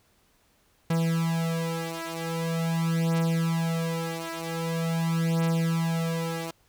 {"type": "beating tone pair", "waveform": "45% pulse", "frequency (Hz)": [164.81, 165.25], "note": ["E3", "E3"], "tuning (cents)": [0, 5], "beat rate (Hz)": 0.44, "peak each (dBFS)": -28, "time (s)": [0.9, 6.51], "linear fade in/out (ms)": 5, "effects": ["pink hiss -65 dBFS RMS until 6.68 s"]}